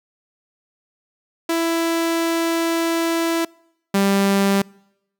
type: tone pair in turn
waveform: sawtooth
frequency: 332 / 197.41 Hz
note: E4 / G3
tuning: +12 / +12 cents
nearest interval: major sixth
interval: 900 cents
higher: first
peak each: -14 / -11 dBFS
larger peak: second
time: 1.49-3.45 / 3.94-4.62 s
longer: first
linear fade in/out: 5 ms
effects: noise-tail reverb RT60 0.8 s tail -26 dB re dry